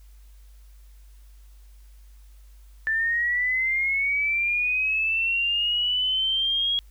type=linear sweep; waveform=sine; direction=up; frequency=1760 to 3312 Hz; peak=-21 dBFS; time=2.87-6.79 s; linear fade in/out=0 ms; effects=added 50 Hz sine -46 dBFS peak until 6.9 s + white hiss -63 dBFS RMS until 6.9 s